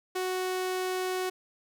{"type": "tone", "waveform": "sawtooth", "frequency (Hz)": 370, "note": "F#4", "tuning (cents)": 0, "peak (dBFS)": -25, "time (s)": [0.15, 1.3], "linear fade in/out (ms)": 10, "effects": []}